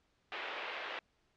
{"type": "band-pass noise", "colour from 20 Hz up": "white", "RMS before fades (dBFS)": -42, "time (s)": [0.32, 0.99], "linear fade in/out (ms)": 0, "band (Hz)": [380, 3000], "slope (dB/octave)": 24, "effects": ["pink hiss -75 dBFS RMS until 1.36 s", "low-pass 5000 Hz 12 dB/octave"]}